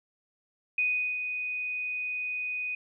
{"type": "tone with ADSR envelope", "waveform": "sine", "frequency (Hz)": 2489, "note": "D#7", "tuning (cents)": 0, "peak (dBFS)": -23, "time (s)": [0.78, 2.75], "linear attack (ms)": 4, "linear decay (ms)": 390, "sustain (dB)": -7, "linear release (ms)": 4, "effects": []}